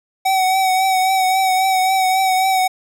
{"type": "tone with vibrato", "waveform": "square", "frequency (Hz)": 756, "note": "F#5", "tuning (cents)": 37, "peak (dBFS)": -14, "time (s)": [0.25, 2.68], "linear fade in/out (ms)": 10, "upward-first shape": "triangle", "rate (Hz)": 3.7, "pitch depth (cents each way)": 35, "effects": []}